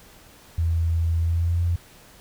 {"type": "tone with pitch glide", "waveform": "sine", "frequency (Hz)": [82.9, 86.17], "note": ["E2", "F2"], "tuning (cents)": [10, -23], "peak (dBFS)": -19, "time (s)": [0.58, 1.76], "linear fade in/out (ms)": 5, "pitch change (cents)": 67, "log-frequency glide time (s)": [1.21, 1.61], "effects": ["pink hiss -50 dBFS RMS until 2.2 s"]}